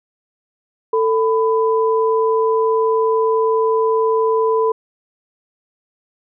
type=tone pair together; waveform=sine; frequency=445.2 / 999.4 Hz; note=A4 / B5; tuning=+20 / +20 cents; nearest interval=octave + major second; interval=1400 cents; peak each=-14 / -19 dBFS; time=0.93-4.72 s; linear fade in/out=5 ms; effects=none